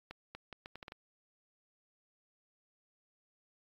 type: accelerating click train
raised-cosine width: 0.3 ms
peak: -29 dBFS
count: 8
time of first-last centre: 0.11-0.921 s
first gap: 240 ms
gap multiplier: 0.74
effects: AAC 64 kbps